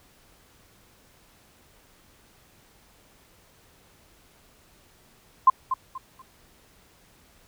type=tone with echo; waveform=sine; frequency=1046.5 Hz; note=C6; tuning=in tune; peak=-10 dBFS; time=5.47-5.5 s; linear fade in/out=5 ms; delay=240 ms; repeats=3; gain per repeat=-11 dB; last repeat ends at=6.22 s; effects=pink hiss -58 dBFS RMS until 7.47 s